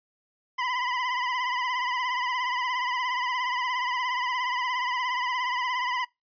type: tone with vibrato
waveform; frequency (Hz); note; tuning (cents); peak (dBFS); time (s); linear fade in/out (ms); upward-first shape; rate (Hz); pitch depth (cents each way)
25% pulse; 1000; B5; +21; -22; 0.58-6.05; 10; triangle; 17; 78
effects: noise-tail reverb RT60 0.2 s tail -25 dB re dry + resampled to 11025 Hz